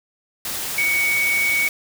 sine tone in noise, 2239 Hz, C#7, 17 cents sharp, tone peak -17 dBFS, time 0.78-1.68 s, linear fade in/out 2 ms, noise white, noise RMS -27 dBFS, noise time 0.45-1.69 s, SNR +7 dB, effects none

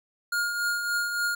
square tone with tremolo, 1421 Hz, F6, 30 cents sharp, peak -24 dBFS, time 0.32-1.35 s, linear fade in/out 5 ms, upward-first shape triangle, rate 3.5 Hz, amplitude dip 50%, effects none

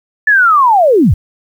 sine linear sweep, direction down, 1760 to 57.4 Hz, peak -5 dBFS, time 0.27-1.14 s, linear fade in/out 5 ms, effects 7-bit

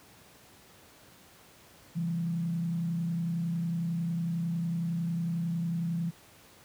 sine tone with frequency modulation, 168.5 Hz, E3, 38 cents sharp, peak -28 dBFS, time 1.95-6.11 s, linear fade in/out 20 ms, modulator 31 Hz, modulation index 0.45, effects pink hiss -56 dBFS RMS until 6.64 s + high-pass 80 Hz 12 dB/octave

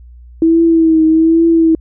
sine tone with vibrato, 324.7 Hz, E4, 26 cents flat, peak -6 dBFS, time 0.42-1.75 s, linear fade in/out 2 ms, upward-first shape triangle, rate 1.2 Hz, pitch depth 48 cents each way, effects added 60 Hz sine -34 dBFS peak until 1.8 s

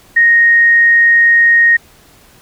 sine tone, 1864.7 Hz, A#6, in tune, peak -5 dBFS, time 0.16-1.77 s, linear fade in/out 10 ms, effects pink hiss -45 dBFS RMS until 2.41 s

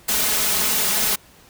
white noise with comb filter, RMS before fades -20 dBFS, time 0.08-1.16 s, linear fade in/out 10 ms, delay 4.7 ms, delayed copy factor +0.7, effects pink hiss -50 dBFS RMS until 1.49 s

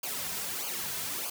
white noise with flanger, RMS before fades -35 dBFS, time 0.03-1.3 s, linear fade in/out 5 ms, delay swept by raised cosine 0.53 to 3.63 ms, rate 1.6 Hz, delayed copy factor -0.7, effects none

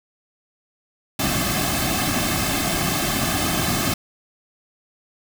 pink noise with comb filter, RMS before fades -22 dBFS, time 1.19-3.94 s, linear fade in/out 5 ms, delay 2.1 ms, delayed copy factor -0.8, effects none

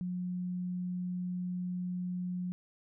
sine tone, 180 Hz, F#3, 47 cents flat, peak -33 dBFS, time 0.01-2.52 s, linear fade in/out 0 ms, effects none

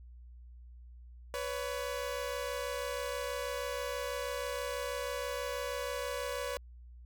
sawtooth tone pair together, 496.8 / 563 Hz, B4 / C#5, +10 / +27 cents, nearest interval major second, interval 217 cents, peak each -34 / -34 dBFS, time 1.34-6.57 s, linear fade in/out 0 ms, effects added 60 Hz sine -49 dBFS peak until 7.05 s

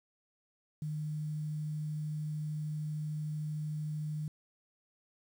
sine tone with quantisation, 152.2 Hz, D#3, 38 cents flat, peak -34 dBFS, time 0.82-4.28 s, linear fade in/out 2 ms, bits 10, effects none

